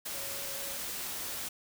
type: tone in noise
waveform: sine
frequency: 554.4 Hz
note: C#5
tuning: in tune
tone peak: -47 dBFS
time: 0.14-0.78 s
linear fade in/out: 10 ms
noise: white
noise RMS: -38 dBFS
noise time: 0.05-1.49 s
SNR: -12 dB
effects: none